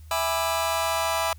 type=chord; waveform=sawtooth; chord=E dominant seventh; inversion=none; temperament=just; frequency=659.3 / 824.1 / 988.9 / 1186.7 Hz; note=E5 / G#5 / B5 / D6; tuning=0 / -14 / +2 / +18 cents; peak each=-23 / -27 / -24 / -27 dBFS; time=0.11-1.33 s; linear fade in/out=2 ms; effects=added 78 Hz sine -42 dBFS peak until 1.38 s + white hiss -60 dBFS RMS until 1.38 s